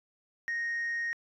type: tone with amplitude modulation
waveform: sine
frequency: 1864.7 Hz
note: A#6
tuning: in tune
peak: -27 dBFS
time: 0.48-1.13 s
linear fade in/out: 0 ms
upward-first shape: sine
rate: 271 Hz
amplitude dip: 25%
effects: tanh soft clip ceiling -28 dBFS